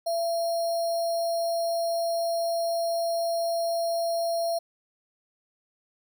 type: tone with sample-and-hold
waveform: sine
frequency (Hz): 674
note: E5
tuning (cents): +38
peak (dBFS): -24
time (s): 0.06-4.59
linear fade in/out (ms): 10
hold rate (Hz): 4900
effects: none